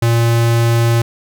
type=tone; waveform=square; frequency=116.54 Hz; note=A#2; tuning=in tune; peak=-11 dBFS; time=0.02-1.02 s; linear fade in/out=5 ms; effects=none